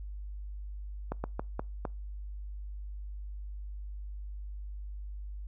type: slowing click train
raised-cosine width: 1 ms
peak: -19 dBFS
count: 5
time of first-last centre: 1.12-1.852 s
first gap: 120 ms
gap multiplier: 1.29
effects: noise-tail reverb RT60 0.3 s tail -26 dB re dry + added 50 Hz sine -38 dBFS peak until 5.47 s